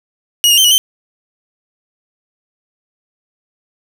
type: tone with pitch steps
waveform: sawtooth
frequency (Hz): 2892 / 2840 / 3109 / 2928 / 3104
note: F#7 / F7 / G7 / F#7 / G7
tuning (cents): -40 / +28 / -15 / -19 / -18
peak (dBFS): -4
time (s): 0.44-0.78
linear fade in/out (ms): 0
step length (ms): 68
effects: none